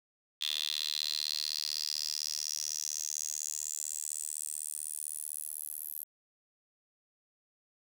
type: tone with high-pass filter sweep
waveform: 10% pulse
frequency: 75.8 Hz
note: D#2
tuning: 45 cents flat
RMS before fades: -37 dBFS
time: 0.41-6.04 s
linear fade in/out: 5 ms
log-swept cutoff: 3500 to 12000 Hz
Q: 6.7
effects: none

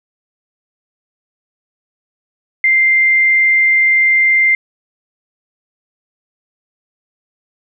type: tone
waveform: sine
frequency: 2093 Hz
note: C7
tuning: in tune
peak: -8 dBFS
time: 2.64-4.55 s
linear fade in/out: 2 ms
effects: none

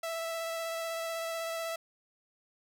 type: tone with vibrato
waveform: sawtooth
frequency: 659.3 Hz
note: E5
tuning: in tune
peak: -30 dBFS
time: 0.03-1.76 s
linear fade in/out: 5 ms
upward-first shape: square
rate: 16 Hz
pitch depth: 10 cents each way
effects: none

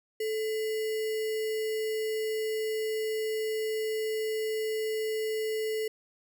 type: tone with sample-and-hold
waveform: sine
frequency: 436.3 Hz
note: A4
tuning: 15 cents flat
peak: -28 dBFS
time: 0.2-5.88 s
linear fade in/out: 5 ms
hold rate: 2450 Hz
effects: none

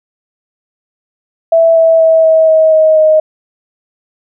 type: tone with pitch steps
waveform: sine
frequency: 659.3 / 653.2 / 647.2 / 641.3 / 635.4 / 629.5 / 623.7 Hz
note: E5 / E5 / E5 / E5 / D#5 / D#5 / D#5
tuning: 0 / -16 / -32 / -48 / +36 / +20 / +4 cents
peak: -4 dBFS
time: 1.52-3.2 s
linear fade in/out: 5 ms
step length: 240 ms
effects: none

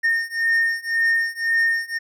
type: beating tone pair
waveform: triangle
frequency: 1830 / 1831.9 Hz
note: A#6 / A#6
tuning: -32 / -31 cents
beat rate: 1.9 Hz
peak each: -20 / -19 dBFS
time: 0.03-1.99 s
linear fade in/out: 20 ms
effects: none

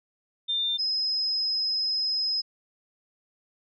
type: tone pair in turn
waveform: sine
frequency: 3601 / 5093 Hz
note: A7 / D#8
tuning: +39 / +40 cents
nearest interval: tritone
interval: 601 cents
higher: second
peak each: -24 dBFS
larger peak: neither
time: 0.48-0.78 / 0.78-2.42 s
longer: second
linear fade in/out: 20 ms
effects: none

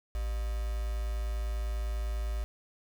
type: tone with quantisation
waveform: sine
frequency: 55 Hz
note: A1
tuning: in tune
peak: -30 dBFS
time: 0.15-2.44 s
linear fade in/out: 0 ms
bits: 7
effects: none

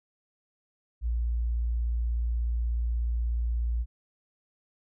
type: tone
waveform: sine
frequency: 58.3 Hz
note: A#1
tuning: 1 cent sharp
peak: -25 dBFS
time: 1.01-3.86 s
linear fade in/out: 50 ms
effects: none

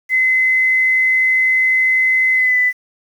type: tone with pitch glide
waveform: sine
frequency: 2043 to 1996.3 Hz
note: C7 to B6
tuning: -42 to +18 cents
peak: -11 dBFS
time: 0.09-2.73 s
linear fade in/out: 50 ms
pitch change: -40 cents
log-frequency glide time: 2.34-2.58 s
effects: 7-bit

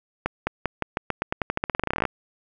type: accelerating click train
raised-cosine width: 0.5 ms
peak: -8 dBFS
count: 25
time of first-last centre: 0.26-2.053 s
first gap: 210 ms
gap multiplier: 0.89
effects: none

